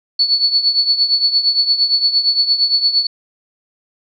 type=tone with tremolo; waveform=sine; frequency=4435 Hz; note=C#8; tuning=in tune; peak=-8 dBFS; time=0.19-3.07 s; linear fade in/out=5 ms; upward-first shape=triangle; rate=8.7 Hz; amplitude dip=80%; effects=none